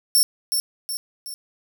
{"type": "tone with echo", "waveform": "10% pulse", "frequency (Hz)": 5420, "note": "E8", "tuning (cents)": 47, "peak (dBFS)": -8, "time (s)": [0.15, 0.23], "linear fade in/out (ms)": 0, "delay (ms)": 370, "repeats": 3, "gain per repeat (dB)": -6, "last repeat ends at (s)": 1.34, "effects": []}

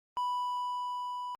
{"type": "tone with level ramp", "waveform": "triangle", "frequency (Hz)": 987.8, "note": "B5", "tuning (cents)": 0, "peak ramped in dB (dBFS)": [-27, -34], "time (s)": [0.17, 1.35], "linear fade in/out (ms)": 0, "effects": ["Opus 48 kbps"]}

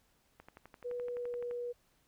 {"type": "click train", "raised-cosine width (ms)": 0.5, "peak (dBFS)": -36, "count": 14, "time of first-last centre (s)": [0.4, 1.511], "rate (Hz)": 11.7}
{"type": "tone with pitch glide", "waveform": "sine", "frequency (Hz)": [488, 483.5], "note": ["B4", "B4"], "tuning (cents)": [-21, -37], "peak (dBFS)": -36, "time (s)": [0.84, 1.73], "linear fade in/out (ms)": 20, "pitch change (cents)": -16, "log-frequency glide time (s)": [1.05, 1.39]}
{"effects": ["pink hiss -72 dBFS RMS until 2.07 s"]}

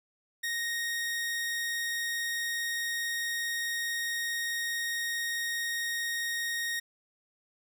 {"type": "tone", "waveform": "sawtooth", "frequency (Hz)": 1864.7, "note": "A#6", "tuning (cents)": 0, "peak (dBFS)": -27, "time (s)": [0.43, 6.8], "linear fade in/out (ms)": 10, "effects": []}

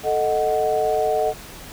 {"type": "chord", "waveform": "sine", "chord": "D# diminished", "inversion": "second", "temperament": "equal", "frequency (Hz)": [440, 622.3, 740], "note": ["A4", "D#5", "F#5"], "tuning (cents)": [0, 0, 0], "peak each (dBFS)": -22, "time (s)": [0.03, 1.34], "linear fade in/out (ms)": 50, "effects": ["pink hiss -39 dBFS RMS until 1.72 s"]}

